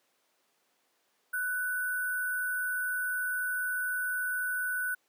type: tone with sample-and-hold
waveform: sine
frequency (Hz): 1488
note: F#6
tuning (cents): +9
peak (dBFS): -29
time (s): 1.33-4.95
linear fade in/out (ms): 10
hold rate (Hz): 11025
effects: pink hiss -72 dBFS RMS until 5.08 s + high-pass 400 Hz 12 dB/octave